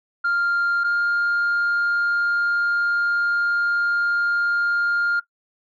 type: tone pair in turn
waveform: sine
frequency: 1396.9 / 1405.8 Hz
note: F6 / F6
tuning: 0 / +11 cents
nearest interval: unison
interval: 11 cents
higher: second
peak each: -16 dBFS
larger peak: neither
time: 0.24-0.84 / 0.84-5.2 s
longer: second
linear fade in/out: 10 ms
effects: noise-tail reverb RT60 0.1 s tail -18 dB re dry + tanh soft clip ceiling -16 dBFS